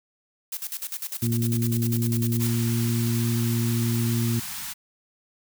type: noise with tremolo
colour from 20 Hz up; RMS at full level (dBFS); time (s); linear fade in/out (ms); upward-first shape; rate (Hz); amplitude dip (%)
blue; -31; 0.52-2.49; 5; square; 10; 80
type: harmonic tone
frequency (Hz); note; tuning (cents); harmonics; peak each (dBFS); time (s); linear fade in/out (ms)
116.54; A#2; 0; 1 / 2 / 3; -23 / -26 / -35; 1.22-4.4; 10
type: band-stop noise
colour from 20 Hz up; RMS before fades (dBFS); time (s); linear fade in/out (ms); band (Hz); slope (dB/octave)
white; -34; 2.39-4.74; 20; 240 to 780; 48
effects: none